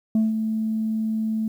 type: tone with ADSR envelope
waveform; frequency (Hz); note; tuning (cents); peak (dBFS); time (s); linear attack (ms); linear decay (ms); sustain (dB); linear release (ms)
sine; 219.7; A3; -2; -13; 0.15-1.48; 3; 170; -8; 3
effects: tanh soft clip ceiling -15 dBFS + 9-bit